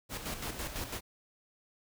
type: noise with tremolo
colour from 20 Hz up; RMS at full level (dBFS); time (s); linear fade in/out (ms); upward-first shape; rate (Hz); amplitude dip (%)
pink; -37; 0.09-1.01; 50; square; 6; 55
effects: none